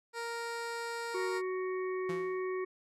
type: tone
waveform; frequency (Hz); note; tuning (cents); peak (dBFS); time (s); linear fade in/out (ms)
15% pulse; 466.2; A#4; 0; -30; 0.13-1.42; 50
type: harmonic tone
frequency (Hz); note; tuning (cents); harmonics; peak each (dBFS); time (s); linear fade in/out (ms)
371.6; F#4; +7; 1 / 3 / 5 / 6; -33 / -43 / -47 / -49; 1.14-2.65; 10
type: tone with exponential decay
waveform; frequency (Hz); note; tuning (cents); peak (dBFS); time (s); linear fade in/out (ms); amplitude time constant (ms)
sawtooth; 171.4; F3; -32; -33; 2.09-2.47; 5; 82
effects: low-pass 10000 Hz 12 dB/octave